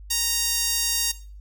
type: tone with high-pass filter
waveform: sawtooth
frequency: 932.3 Hz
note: A#5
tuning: in tune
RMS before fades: -24 dBFS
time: 0.1-1.12 s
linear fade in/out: 10 ms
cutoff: 5100 Hz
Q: 1
effects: noise-tail reverb RT60 0.4 s tail -17 dB re dry + added 50 Hz sine -39 dBFS peak until 1.4 s